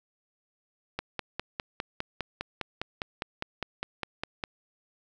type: click train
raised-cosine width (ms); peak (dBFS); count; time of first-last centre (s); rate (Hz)
0.3; -15; 18; 0.99-4.438; 4.93
effects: none